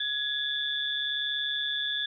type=tone cluster; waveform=sine; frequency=1676 / 3435 / 3576 Hz; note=G#6 / A7 / A7; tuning=+15 / -42 / +27 cents; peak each=-33 / -30 / -35 dBFS; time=0-2.06 s; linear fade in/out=5 ms; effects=none

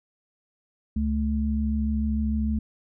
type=tone pair together; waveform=sine; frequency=70.07 / 217 Hz; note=C#2 / A3; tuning=+19 / -24 cents; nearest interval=octave + minor sixth; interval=1957 cents; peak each=-25 dBFS; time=0.96-2.59 s; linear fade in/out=5 ms; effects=none

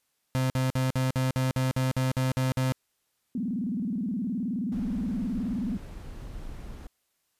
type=tone bursts; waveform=35% pulse; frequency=130 Hz; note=C3; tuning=11 cents flat; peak=-22 dBFS; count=12; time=0.35-2.722 s; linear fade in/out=0 ms; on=150 ms; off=52 ms
type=tone with vibrato; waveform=sine; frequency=220 Hz; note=A3; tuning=in tune; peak=-27 dBFS; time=3.35-5.77 s; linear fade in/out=2 ms; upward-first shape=square; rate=19 Hz; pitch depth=220 cents each way
type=noise; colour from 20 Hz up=brown; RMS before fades=-40 dBFS; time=4.72-6.87 s; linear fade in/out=2 ms
effects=white hiss -75 dBFS RMS until 7.39 s + resampled to 32000 Hz

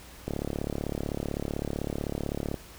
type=click train; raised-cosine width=2 ms; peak=-17 dBFS; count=82; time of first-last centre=0.28-2.543 s; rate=35.8 Hz; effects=added 60 Hz sine -51 dBFS peak until 2.78 s + pink hiss -49 dBFS RMS until 2.78 s

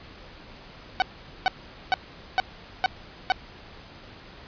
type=tone bursts; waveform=sawtooth; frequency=751 Hz; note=F#5; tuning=26 cents sharp; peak=-14 dBFS; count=6; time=1-3.32 s; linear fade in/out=0 ms; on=20 ms; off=440 ms; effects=pink hiss -46 dBFS RMS until 4.47 s + resampled to 11025 Hz

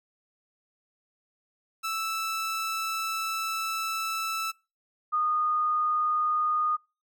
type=tone pair in turn; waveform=sawtooth / sine; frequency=1318.5 / 1229.6 Hz; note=E6 / D#6; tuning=0 / -21 cents; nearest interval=minor second; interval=121 cents; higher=first; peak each=-25 / -23 dBFS; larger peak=second; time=1.83-4.52 / 5.12-6.77 s; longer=first; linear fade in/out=20 ms; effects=noise-tail reverb RT60 0.3 s tail -25 dB re dry

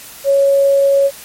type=tone; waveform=sine; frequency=554.4 Hz; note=C#5; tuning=in tune; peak=-8 dBFS; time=0.24-1.11 s; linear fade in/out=50 ms; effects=white hiss -35 dBFS RMS until 1.24 s + MP3 64 kbps

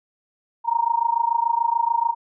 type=tone with amplitude modulation; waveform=sine; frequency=932.3 Hz; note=A#5; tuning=in tune; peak=-14 dBFS; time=0.64-2.15 s; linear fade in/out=50 ms; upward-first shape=sine; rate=26.9 Hz; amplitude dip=90%; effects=none

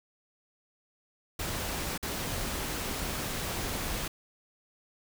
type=noise with dropouts; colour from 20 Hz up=pink; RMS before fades=-34 dBFS; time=1.39-4.08 s; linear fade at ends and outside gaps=5 ms; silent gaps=1.978-2.027 s; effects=none

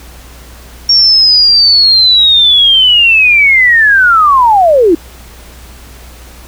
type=linear sweep; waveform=sine; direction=down; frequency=5550 to 307.9 Hz; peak=-3 dBFS; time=0.89-4.95 s; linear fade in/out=5 ms; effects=added 60 Hz sine -32 dBFS peak until 6.47 s + pink hiss -36 dBFS RMS until 6.47 s

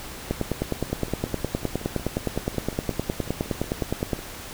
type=two click trains; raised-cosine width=2 ms; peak=-10 / -23 dBFS; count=38 / 19; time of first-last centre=0.31-4.132 / 0.9-4.191 s; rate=9.68 / 5.47 Hz; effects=pink hiss -38 dBFS RMS until 4.53 s

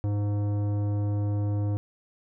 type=tone with tanh clipping; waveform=sine; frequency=102.8 Hz; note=G#2; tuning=17 cents flat; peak=-26 dBFS; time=0.04-1.77 s; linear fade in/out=0 ms; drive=14 dB; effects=none

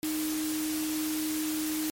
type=tone in noise; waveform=sine; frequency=310 Hz; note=D#4; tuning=6 cents flat; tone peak=-29 dBFS; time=0.03-1.9 s; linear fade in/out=0 ms; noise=white; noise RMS=-36 dBFS; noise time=0.03-1.9 s; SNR=+4 dB; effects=MP3 64 kbps

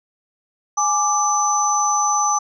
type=tone cluster; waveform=sine; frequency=835 / 1178 / 6040 Hz; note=G#5 / D6 / F#8; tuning=+9 / +5 / +35 cents; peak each=-20 dBFS; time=0.77-2.39 s; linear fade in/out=10 ms; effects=none

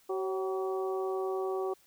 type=harmonic tone with a mistuned harmonic; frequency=190 Hz; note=F#3; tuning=46 cents sharp; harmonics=2 / 3 / 4 / 5 / 6; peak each=-31 / -42 / -39 / -49 / -42 dBFS; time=0.09-1.74 s; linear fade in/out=10 ms; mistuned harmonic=3; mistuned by=-65 cents; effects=white hiss -64 dBFS RMS until 1.86 s

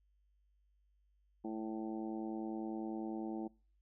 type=harmonic tone; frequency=110 Hz; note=A2; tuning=in tune; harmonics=2 / 3 / 4 / 5 / 6 / 7 / 8; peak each=-43 / -41 / -53 / -53 / -55 / -50 / -57 dBFS; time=1.44-3.48 s; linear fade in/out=10 ms; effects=noise-tail reverb RT60 0.4 s tail -26 dB re dry + added 50 Hz sine -70 dBFS peak until 3.81 s

